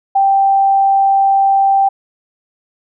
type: tone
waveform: sine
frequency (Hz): 784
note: G5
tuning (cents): 0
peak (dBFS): -8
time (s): 0.15-1.89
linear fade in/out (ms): 10
effects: none